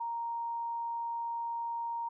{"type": "tone", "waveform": "sine", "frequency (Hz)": 932.3, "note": "A#5", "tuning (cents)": 0, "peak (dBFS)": -33, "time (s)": [0, 2.09], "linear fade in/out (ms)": 10, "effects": []}